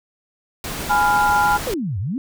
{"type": "noise", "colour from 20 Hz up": "pink", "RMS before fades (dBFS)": -28, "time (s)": [0.64, 1.74], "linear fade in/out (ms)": 2}
{"type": "chord", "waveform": "sine", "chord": "F diminished", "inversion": "first", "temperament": "equal with one note detuned", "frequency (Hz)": [830.6, 998.1, 1396.9], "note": ["Ab5", "Cb6", "F6"], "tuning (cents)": [0, 18, 0], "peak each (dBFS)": [-16, -22, -19], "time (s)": [0.89, 1.58], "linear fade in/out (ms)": 20}
{"type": "exponential two-way sweep", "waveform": "sine", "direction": "down then up", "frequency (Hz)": [543, 86.6, 289.5], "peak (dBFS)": -21, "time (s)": [1.67, 2.18], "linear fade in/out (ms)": 0, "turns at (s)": 1.99}
{"effects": []}